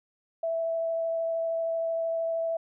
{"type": "tone with vibrato", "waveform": "sine", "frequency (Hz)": 659.3, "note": "E5", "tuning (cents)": 0, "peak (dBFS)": -26, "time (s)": [0.43, 2.57], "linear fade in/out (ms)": 5, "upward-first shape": "triangle", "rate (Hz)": 13, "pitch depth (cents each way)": 9, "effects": []}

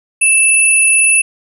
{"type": "tone pair together", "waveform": "sine", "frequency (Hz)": [2640, 9918], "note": ["E7", "D#9"], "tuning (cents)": [2, -7], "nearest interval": "octave + major seventh", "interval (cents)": 2291, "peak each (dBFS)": -10, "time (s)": [0.21, 1.22], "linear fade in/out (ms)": 10, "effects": []}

